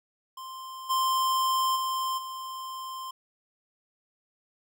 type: tone with level steps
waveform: square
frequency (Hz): 1046.5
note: C6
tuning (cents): 0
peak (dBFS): -39 / -24 / -28 / -36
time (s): 0.37-3.11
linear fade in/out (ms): 5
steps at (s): 0.89 / 1.75 / 2.17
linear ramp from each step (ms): 20
effects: none